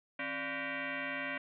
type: tone with frequency modulation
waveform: sine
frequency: 158.8 Hz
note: D#3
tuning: 36 cents sharp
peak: -35 dBFS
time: 0.19-1.38 s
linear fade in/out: 5 ms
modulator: 428 Hz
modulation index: 5.7
effects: none